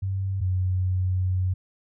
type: tone pair in turn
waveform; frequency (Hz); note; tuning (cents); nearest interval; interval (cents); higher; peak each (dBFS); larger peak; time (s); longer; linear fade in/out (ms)
sine; 96.3 / 92.33; G2 / F#2; -30 / -3; minor second; 73; first; -24 / -21; second; 0.02-0.41 / 0.41-1.54; second; 10
effects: none